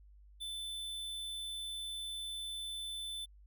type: tone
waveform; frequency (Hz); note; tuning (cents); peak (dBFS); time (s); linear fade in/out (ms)
square; 3520; A7; 0; -40; 0.4-3.26; 20
effects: added 50 Hz sine -56 dBFS peak until 3.46 s